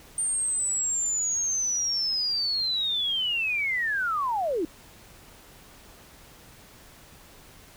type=linear sweep; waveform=sine; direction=down; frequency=8870 to 293.7 Hz; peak=-24 dBFS; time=0.18-4.65 s; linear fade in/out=2 ms; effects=pink hiss -51 dBFS RMS until 7.76 s